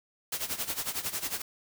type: noise with tremolo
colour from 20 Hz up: white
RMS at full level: -31 dBFS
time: 0.32-1.42 s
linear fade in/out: 5 ms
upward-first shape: sine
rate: 11 Hz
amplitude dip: 80%
effects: none